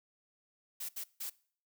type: noise bursts at uneven times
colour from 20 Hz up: blue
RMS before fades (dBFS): -40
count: 3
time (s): 0.8-0.89 / 0.96-1.04 / 1.2-1.3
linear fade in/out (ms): 10
effects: noise-tail reverb RT60 0.5 s tail -22 dB re dry